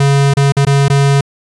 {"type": "tone with dropouts", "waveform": "square", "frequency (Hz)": 139.7, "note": "C#3", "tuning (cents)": 14, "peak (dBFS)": -8, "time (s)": [0, 1.21], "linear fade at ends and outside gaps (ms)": 5, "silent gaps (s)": [[0.338, 0.369], [0.522, 0.567], [0.651, 0.668], [0.883, 0.899]], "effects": ["resampled to 22050 Hz"]}